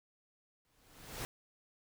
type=noise with exponential growth; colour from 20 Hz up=pink; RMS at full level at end=-39 dBFS; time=0.65-1.25 s; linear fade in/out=0 ms; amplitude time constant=130 ms; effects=none